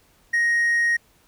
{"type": "tone with hard clipping", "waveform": "sine", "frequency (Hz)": 1874, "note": "A#6", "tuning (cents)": 9, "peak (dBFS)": -18, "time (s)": [0.33, 0.97], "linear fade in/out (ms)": 10, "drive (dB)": 2, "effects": ["pink hiss -59 dBFS RMS until 1.27 s"]}